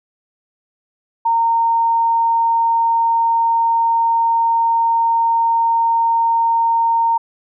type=tone; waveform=sine; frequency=920 Hz; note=A#5; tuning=23 cents flat; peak=-12 dBFS; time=1.25-7.18 s; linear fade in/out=10 ms; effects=none